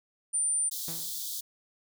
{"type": "tone", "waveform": "sine", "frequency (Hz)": 9150, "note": "D9", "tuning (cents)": -46, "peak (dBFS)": -25, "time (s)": [0.33, 0.7], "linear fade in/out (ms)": 20}
{"type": "high-pass noise", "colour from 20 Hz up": "white", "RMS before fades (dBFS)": -36, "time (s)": [0.71, 1.41], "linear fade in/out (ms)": 10, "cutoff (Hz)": 3300, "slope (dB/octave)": 96}
{"type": "tone with exponential decay", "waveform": "sawtooth", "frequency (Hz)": 164.81, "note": "E3", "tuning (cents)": 0, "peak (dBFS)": -34, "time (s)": [0.88, 1.23], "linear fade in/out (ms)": 0, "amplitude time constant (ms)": 76}
{"effects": []}